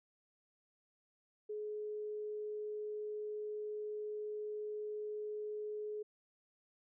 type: tone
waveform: sine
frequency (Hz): 422.8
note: G#4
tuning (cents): +31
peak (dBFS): -39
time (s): 1.49-6.03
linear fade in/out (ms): 10
effects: none